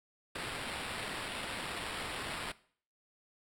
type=noise with sample-and-hold; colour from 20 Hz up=blue; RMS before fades=-40 dBFS; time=0.35-2.52 s; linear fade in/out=5 ms; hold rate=6300 Hz; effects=noise-tail reverb RT60 0.5 s tail -19 dB re dry + low-pass 12000 Hz 12 dB/octave